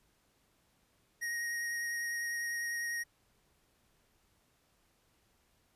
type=tone with vibrato; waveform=square; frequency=1876 Hz; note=A#6; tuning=11 cents sharp; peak=-35 dBFS; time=1.21-3.04 s; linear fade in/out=20 ms; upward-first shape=triangle; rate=10 Hz; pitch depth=13 cents each way; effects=pink hiss -72 dBFS RMS until 5.75 s + resampled to 32000 Hz